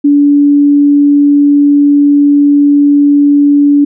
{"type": "tone", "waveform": "sine", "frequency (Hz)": 287.6, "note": "D4", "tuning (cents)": -36, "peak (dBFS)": -3, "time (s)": [0.04, 3.85], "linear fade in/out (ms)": 10, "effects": []}